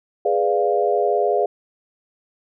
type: chord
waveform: sine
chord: G# diminished seventh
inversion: none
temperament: equal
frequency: 415.3 / 493.9 / 587.3 / 698.5 Hz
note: G#4 / B4 / D5 / F5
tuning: 0 / 0 / 0 / 0 cents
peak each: -20 / -23 / -23 / -21 dBFS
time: 0.25-1.46 s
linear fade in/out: 5 ms
effects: none